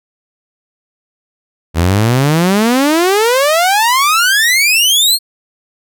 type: exponential sweep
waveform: sawtooth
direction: up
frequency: 78.4 to 4378 Hz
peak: -5 dBFS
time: 1.74-5.19 s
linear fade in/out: 50 ms
effects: none